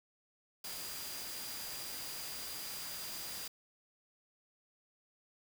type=tone in noise; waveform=sine; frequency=4821 Hz; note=D8; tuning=45 cents sharp; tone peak=-48 dBFS; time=0.64-3.48 s; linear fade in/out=5 ms; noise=white; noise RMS=-44 dBFS; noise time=0.64-3.48 s; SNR=-7 dB; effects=none